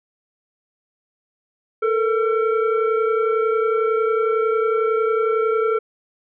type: tone with frequency modulation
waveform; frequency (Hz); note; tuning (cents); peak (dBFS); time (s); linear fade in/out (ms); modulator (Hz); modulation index
sine; 440; A4; 0; -16; 1.82-5.79; 10; 911; 0.9
effects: none